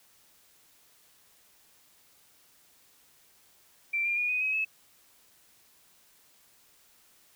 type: tone with pitch steps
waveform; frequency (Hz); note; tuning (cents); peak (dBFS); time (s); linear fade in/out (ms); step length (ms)
sine; 2349 / 2396 / 2443 / 2492 / 2541 / 2591; D7 / D7 / D#7 / D#7 / D#7 / E7; 0 / +34 / -32 / +2 / +36 / -30; -26; 3.93-4.65; 10; 120
effects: white hiss -62 dBFS RMS until 7.35 s

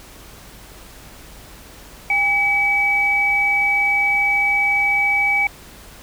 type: tone pair together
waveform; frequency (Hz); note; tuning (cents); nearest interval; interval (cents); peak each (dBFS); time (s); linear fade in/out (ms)
sine; 805.4 / 2283; G5 / D7; +47 / -50; octave + tritone; 1803; -23 / -15; 2.1-5.47; 2
effects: added 50 Hz sine -46 dBFS peak until 6.02 s + pink hiss -42 dBFS RMS until 6.02 s

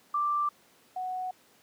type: tone pair in turn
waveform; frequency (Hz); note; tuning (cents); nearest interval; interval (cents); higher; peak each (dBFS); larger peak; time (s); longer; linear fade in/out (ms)
sine; 1177 / 739.5; D6 / F#5; +3 / -1; minor sixth; 804; first; -25 / -31; first; 0.14-0.49 / 0.96-1.31; neither; 5
effects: pink hiss -61 dBFS RMS until 1.62 s + high-pass 200 Hz 12 dB/octave

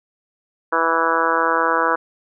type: harmonic tone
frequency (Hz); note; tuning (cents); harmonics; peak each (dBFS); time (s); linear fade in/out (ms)
164.5; E3; -3; 2 / 3 / 4 / 5 / 6 / 7 / 8 / 9 / 10; -28 / -23 / -27 / -29 / -21 / -23 / -23 / -23 / -28; 0.72-1.96; 10
effects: none

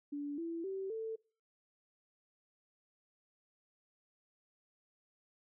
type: tone with pitch steps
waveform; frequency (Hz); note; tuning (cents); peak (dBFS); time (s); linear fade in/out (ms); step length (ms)
sine; 288.6 / 333.4 / 385.2 / 445.1; D4 / E4 / G4 / A4; -30 / +20 / -30 / +20; -37; 0.12-1.16; 10; 260
effects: noise-tail reverb RT60 0.4 s tail -24 dB re dry

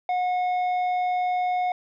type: tone with tanh clipping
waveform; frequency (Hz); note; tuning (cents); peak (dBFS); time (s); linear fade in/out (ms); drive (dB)
sine; 726; F#5; -33; -23; 0.09-1.72; 2; 7
effects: none

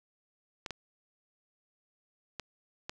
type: clicks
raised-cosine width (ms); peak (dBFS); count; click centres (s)
0.2; -20; 4; 0.662 / 0.707 / 2.397 / 2.895
effects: none

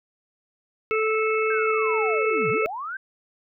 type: harmonic tone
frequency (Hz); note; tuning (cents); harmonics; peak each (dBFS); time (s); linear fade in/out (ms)
437.4; A4; -10; 1 / 3 / 5 / 6; -22 / -27 / -29 / -30; 0.91-2.66; 0
type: linear two-way sweep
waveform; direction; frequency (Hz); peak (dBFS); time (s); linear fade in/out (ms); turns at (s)
sine; down then up; 1603 to 110 to 1603; -29; 1.5-2.97; 5; 2.5
effects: none

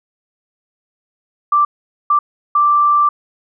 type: tone bursts at uneven times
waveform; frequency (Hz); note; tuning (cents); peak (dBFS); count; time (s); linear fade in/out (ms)
sine; 1174.7; D6; 0; -9; 3; 1.52-1.65 / 2.1-2.19 / 2.55-3.09; 5
effects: none

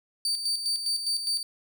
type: tone with tremolo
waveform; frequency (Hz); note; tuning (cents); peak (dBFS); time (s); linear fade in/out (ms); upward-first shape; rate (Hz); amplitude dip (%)
35% pulse; 4610; D8; -33; -23; 0.25-1.43; 2; square; 4.9; 55
effects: none

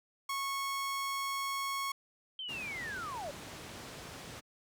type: tone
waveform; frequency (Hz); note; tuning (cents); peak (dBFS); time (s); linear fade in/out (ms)
sawtooth; 1100; C#6; -14; -30; 0.29-1.92; 5
type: linear sweep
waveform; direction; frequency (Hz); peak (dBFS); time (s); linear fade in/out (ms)
sine; down; 3160 to 534; -38; 2.39-3.31; 2
type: low-pass noise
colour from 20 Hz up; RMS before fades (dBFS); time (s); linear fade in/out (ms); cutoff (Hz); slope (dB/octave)
pink; -46; 2.48-4.41; 20; 8600; 12
effects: high-pass 80 Hz 12 dB/octave

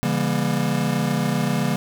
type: chord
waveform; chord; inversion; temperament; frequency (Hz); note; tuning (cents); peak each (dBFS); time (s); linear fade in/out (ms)
square; C# diminished seventh; none; just; 138.59 / 166.31 / 199.57 / 239.5; C#3 / E3 / G3 / Bb3; 0 / +16 / +31 / +47; -26; 0.03-1.76; 0
effects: none

